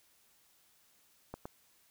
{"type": "clicks", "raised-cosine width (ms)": 1, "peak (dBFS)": -27, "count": 2, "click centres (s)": [1.34, 1.455], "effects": ["white hiss -68 dBFS RMS until 1.9 s"]}